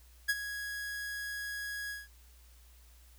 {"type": "tone with ADSR envelope", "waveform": "45% pulse", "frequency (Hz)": 1661.2, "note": "G#6", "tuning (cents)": 0, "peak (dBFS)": -25, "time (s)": [0.28, 2.08], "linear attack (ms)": 17, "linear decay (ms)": 40, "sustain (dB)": -12, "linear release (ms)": 180, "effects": ["added 60 Hz sine -56 dBFS peak until 3.18 s", "white hiss -64 dBFS RMS until 3.18 s"]}